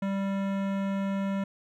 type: tone with hard clipping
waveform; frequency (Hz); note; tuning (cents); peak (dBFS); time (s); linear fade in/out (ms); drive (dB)
sine; 196; G3; 0; -29; 0.02-1.44; 5; 18
effects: none